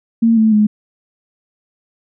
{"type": "tone with pitch steps", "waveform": "sine", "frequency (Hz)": [228.6, 219.8, 211.3], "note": ["A#3", "A3", "G#3"], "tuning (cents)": [-34, -2, 30], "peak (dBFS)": -8, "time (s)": [0.22, 0.67], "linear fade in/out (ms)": 10, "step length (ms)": 150, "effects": []}